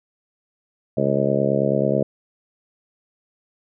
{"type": "harmonic tone", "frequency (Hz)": 69.3, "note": "C#2", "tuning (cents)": 0, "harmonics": [2, 3, 4, 5, 6, 7, 8, 9], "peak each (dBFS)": [-25, -24, -29, -27, -26, -26, -24, -24], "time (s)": [0.97, 2.03], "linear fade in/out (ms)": 5, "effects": []}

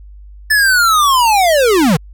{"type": "linear sweep", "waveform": "square", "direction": "down", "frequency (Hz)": [1759, 138.59], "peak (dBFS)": -9, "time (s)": [0.5, 1.97], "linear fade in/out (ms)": 10, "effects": ["added 50 Hz sine -33 dBFS peak until 2.13 s"]}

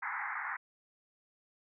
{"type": "band-pass noise", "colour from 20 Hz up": "white", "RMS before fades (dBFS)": -38, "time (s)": [0.02, 0.57], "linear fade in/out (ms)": 10, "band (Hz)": [790, 2100], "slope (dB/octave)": 96, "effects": []}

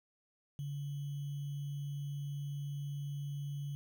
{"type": "tone with sample-and-hold", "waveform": "sine", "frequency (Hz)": 142.7, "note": "D3", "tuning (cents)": -49, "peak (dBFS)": -37, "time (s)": [0.59, 3.75], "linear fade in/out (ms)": 0, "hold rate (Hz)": 3150, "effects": []}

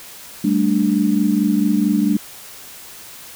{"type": "chord", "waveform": "sine", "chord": "G suspended second", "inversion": "none", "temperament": "just", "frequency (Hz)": [196, 220.5, 294], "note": ["G3", "A3", "D4"], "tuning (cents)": [0, 4, 2], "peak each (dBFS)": -18, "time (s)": [0.44, 2.17], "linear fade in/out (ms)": 5, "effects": ["white hiss -38 dBFS RMS until 3.35 s"]}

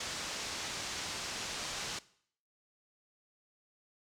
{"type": "low-pass noise", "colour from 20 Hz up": "white", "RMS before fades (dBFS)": -40, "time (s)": [0, 1.99], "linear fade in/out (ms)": 5, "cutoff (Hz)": 6800, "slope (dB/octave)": 24, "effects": ["noise-tail reverb RT60 0.6 s tail -19 dB re dry"]}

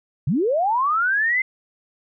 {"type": "linear sweep", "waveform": "sine", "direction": "up", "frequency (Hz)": [113.8, 2093], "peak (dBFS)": -17, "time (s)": [0.27, 1.42], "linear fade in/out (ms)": 5, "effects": []}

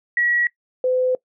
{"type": "tone pair in turn", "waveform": "sine", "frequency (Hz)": [1921, 508.8], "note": ["B6", "C5"], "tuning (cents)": [-48, -48], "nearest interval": "octave + major seventh", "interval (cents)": 2300, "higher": "first", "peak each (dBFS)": -16, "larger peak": "neither", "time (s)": [[0.17, 0.47], [0.84, 1.15]], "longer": "second", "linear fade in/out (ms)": 2, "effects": ["noise-tail reverb RT60 0.1 s tail -21 dB re dry"]}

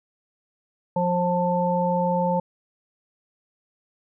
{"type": "harmonic tone", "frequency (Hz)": 177.3, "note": "F3", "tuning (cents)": 26, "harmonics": [1, 3, 5], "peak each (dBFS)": [-24, -24, -24], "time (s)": [0.96, 2.4], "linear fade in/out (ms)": 5, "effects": []}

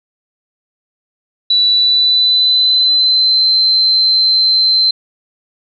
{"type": "tone with pitch glide", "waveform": "sine", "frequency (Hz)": [3951, 4095], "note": ["B7", "C8"], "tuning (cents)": [0, -38], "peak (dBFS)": -8, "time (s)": [1.5, 4.91], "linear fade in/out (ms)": 5, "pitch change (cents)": 62, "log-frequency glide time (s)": [1.69, 3.49], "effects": []}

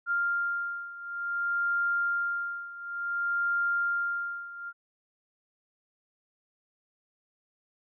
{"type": "beating tone pair", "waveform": "sine", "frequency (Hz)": [1396.9, 1397.46], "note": ["F6", "F6"], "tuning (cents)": [0, 1], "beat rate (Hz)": 0.56, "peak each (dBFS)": [-29, -32], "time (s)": [0.06, 4.73], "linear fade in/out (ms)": 50, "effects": []}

